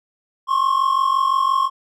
triangle tone pair together, 1062.9 / 1108.7 Hz, C6 / C#6, +27 / 0 cents, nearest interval minor second, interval 73 cents, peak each -15 / -18 dBFS, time 0.47-1.7 s, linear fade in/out 50 ms, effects none

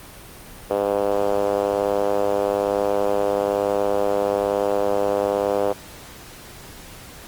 5% pulse tone with band-pass filter, 101.1 Hz, G#2, 46 cents flat, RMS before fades -21 dBFS, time 0.7-5.73 s, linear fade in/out 10 ms, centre 510 Hz, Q 2.7, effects pink hiss -41 dBFS RMS until 7.27 s + Opus 32 kbps

